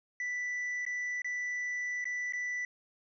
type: tone with dropouts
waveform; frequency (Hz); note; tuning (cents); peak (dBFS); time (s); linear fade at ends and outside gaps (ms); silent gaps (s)
triangle; 1975.5; B6; 0; -31; 0.2-2.65; 2; 0.852-0.864 / 1.219-1.245 / 2.043-2.054 / 2.324-2.334
effects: resampled to 16000 Hz